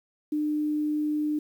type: tone with quantisation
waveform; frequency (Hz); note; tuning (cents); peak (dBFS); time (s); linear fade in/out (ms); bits
sine; 300.9; D4; +42; -24; 0.32-1.39; 5; 9
effects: none